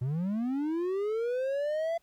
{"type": "linear sweep", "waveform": "triangle", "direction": "up", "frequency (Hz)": [118.7, 680], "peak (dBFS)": -26, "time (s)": [0.01, 1.98], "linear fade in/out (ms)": 10, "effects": ["pink hiss -70 dBFS RMS until 2.02 s"]}